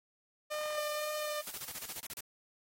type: tone with vibrato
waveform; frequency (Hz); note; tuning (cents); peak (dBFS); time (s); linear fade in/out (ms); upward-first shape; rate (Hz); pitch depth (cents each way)
sawtooth; 603; D5; +46; -31; 0.5-1.42; 20; sine; 2; 10
type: noise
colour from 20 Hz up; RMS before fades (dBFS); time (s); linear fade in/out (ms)
blue; -48; 0.77-2.01; 20
type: noise bursts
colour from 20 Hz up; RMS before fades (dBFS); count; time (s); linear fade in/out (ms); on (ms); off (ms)
white; -42; 11; 1.47-2.205; 0; 35; 35
effects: AAC 48 kbps